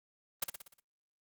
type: noise with echo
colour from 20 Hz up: white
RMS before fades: -32 dBFS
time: 0.42-0.44 s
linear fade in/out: 5 ms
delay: 60 ms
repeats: 6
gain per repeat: -5 dB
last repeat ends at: 0.8 s
effects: noise-tail reverb RT60 0.2 s tail -25 dB re dry + Opus 24 kbps